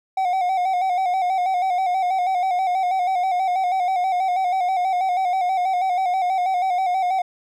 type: tone with vibrato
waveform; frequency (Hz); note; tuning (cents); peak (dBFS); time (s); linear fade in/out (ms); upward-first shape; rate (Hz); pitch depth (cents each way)
triangle; 740; F#5; 0; -16; 0.17-7.22; 5; square; 6.2; 54
effects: none